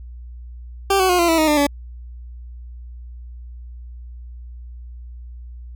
20% pulse tone with pitch steps, 392 / 374.7 / 358.2 / 342.4 / 327.4 / 312.9 / 299.1 / 286 Hz, G4 / F#4 / F4 / F4 / E4 / D#4 / D4 / D4, 0 / +22 / +44 / -34 / -12 / +10 / +32 / -46 cents, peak -9 dBFS, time 0.9-1.668 s, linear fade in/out 5 ms, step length 96 ms, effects added 60 Hz sine -33 dBFS peak until 5.75 s

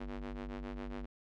sawtooth ring-modulated tone, 99.1 Hz, G2, 19 cents sharp, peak -33 dBFS, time 0-1.06 s, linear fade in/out 10 ms, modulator 145 Hz, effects low-pass 3000 Hz 12 dB/octave

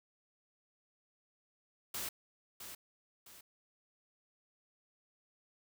white noise with echo, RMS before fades -40 dBFS, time 1.94-2.09 s, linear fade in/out 5 ms, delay 660 ms, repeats 2, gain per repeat -8 dB, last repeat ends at 3.41 s, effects none

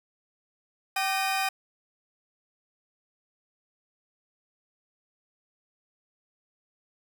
35% pulse tone cluster, 771 / 1185 / 1858 / 2469 Hz, G5 / D6 / A#6 / D#7, -29 / +15 / -6 / -14 cents, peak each -26 / -33 / -35 / -29 dBFS, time 0.96-1.49 s, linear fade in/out 5 ms, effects none

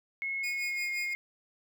sine tone with pitch glide, 2176 to 2139 Hz, C#7 to C7, -33 to +38 cents, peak -31 dBFS, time 0.22-1.15 s, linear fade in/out 0 ms, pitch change -29 cents, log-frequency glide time 0.56-0.86 s
20% pulse tone with tremolo, 2470 Hz, D#7, 13 cents flat, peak -31 dBFS, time 0.43-1.14 s, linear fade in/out 10 ms, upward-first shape sine, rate 5.7 Hz, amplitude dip 75%
effects none

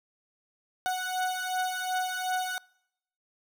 30% pulse beating tone pair, 738 / 740.7 Hz, F#5 / F#5, -5 / +2 cents, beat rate 2.7 Hz, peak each -28 / -30 dBFS, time 0.86-2.58 s, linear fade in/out 0 ms, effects noise-tail reverb RT60 0.8 s tail -25 dB re dry

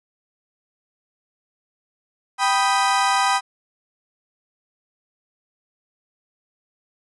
35% pulse chord, G augmented, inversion none, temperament equal, 784 / 987.8 / 1244.5 Hz, G5 / B5 / D#6, 0 / 0 / 0 cents, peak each -19 / -19 / -21 dBFS, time 2.38-3.41 s, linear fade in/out 50 ms, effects resampled to 24000 Hz

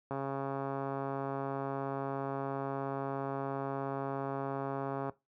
click train, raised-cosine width 1 ms, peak -23 dBFS, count 684, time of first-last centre 0.11-5.095 s, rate 137 Hz, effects noise-tail reverb RT60 0.2 s tail -18 dB re dry + high-pass 80 Hz 12 dB/octave

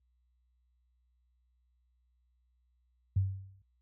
sine tone with exponential decay, 96.2 Hz, G2, 32 cents flat, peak -22 dBFS, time 3.16-3.62 s, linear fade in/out 5 ms, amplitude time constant 100 ms, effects added 61 Hz sine -67 dBFS peak until 3.81 s + high-pass 60 Hz 12 dB/octave

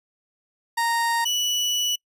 30% pulse tone pair in turn, 930 / 2953 Hz, A#5 / F#7, -4 / -4 cents, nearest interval octave + minor sixth, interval 2000 cents, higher second, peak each -18 dBFS, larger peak neither, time 0.77-1.25 / 1.25-1.96 s, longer second, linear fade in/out 10 ms, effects noise-tail reverb RT60 0.1 s tail -26 dB re dry + resampled to 32000 Hz

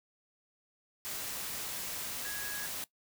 sine tone in noise, 1661.2 Hz, G#6, in tune, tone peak -41 dBFS, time 2.25-2.66 s, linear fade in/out 0 ms, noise white, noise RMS -39 dBFS, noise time 1.05-2.84 s, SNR -5 dB, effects noise-tail reverb RT60 0.1 s tail -19 dB re dry

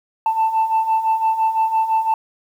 sine beating tone pair, 883 / 888.9 Hz, A5 / A5, +6 / +17 cents, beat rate 5.9 Hz, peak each -20 / -15 dBFS, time 0.26-2.14 s, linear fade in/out 2 ms, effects tanh soft clip ceiling -11 dBFS + 8-bit

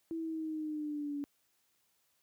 sine linear sweep, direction down, 329.6 to 284 Hz, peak -35 dBFS, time 0.11-1.24 s, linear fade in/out 0 ms, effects white hiss -75 dBFS RMS until 2.22 s + high-pass 60 Hz 12 dB/octave

